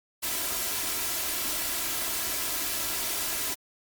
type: noise with comb filter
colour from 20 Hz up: white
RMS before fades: -30 dBFS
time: 0.22-3.55 s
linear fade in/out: 20 ms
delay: 3 ms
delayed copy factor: +0.5
effects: Opus 48 kbps